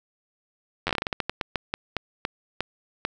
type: slowing click train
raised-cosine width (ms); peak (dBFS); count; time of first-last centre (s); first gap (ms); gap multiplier
0.3; -9; 19; 0.87-3.05; 10; 1.25
effects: 8-bit